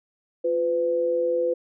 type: tone pair together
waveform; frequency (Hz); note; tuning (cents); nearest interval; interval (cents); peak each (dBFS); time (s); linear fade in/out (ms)
sine; 349.9 / 504; F4 / B4; +3 / +35; tritone; 632; -28 / -21; 0.44-1.54; 10
effects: none